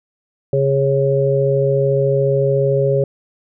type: harmonic tone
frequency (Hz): 137.4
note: C#3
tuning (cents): -15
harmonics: 1 / 3 / 4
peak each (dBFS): -17 / -17 / -17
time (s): 0.53-3.04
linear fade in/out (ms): 2
effects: none